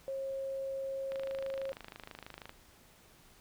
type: tone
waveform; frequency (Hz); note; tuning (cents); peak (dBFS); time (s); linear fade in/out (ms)
sine; 540; C#5; -45; -35; 0.08-1.72; 0
type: click train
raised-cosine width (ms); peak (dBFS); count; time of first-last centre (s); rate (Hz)
0.3; -29; 37; 1.12-2.494; 26.2
effects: pink hiss -61 dBFS RMS until 3.4 s